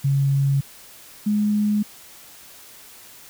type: tone pair in turn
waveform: sine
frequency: 138.3 / 209.1 Hz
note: C#3 / G#3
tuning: -4 / +12 cents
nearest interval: perfect fifth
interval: 716 cents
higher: second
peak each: -16 / -17 dBFS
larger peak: first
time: 0.04-0.61 / 1.26-1.83 s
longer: neither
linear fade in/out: 10 ms
effects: white hiss -45 dBFS RMS until 3.29 s